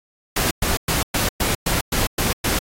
pink noise bursts, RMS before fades -20 dBFS, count 9, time 0.36-2.59 s, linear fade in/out 5 ms, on 150 ms, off 110 ms, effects AAC 48 kbps

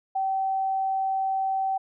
sine tone, 770 Hz, G5, 31 cents flat, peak -23 dBFS, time 0.15-1.78 s, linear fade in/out 10 ms, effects none

